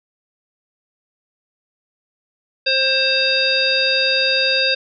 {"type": "harmonic tone", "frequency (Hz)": 530, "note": "C5", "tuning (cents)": 22, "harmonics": [1, 3, 5, 7, 9], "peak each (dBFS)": [-22, -23, -20, -20, -20], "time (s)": [2.66, 4.75], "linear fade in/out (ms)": 10}
{"type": "click train", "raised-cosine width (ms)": 0.2, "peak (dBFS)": -26, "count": 348, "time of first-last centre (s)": [2.81, 4.599], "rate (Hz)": 194}
{"effects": []}